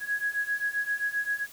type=beating tone pair; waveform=sine; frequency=1661.2 / 1668.8 Hz; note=G#6 / G#6; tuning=0 / +8 cents; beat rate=7.6 Hz; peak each=-31 / -29 dBFS; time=0-1.47 s; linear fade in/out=50 ms; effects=white hiss -49 dBFS RMS until 1.52 s